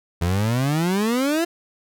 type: exponential sweep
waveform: 30% pulse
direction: up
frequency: 82.41 to 347.4 Hz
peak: -16 dBFS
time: 0.21-1.45 s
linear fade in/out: 10 ms
effects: none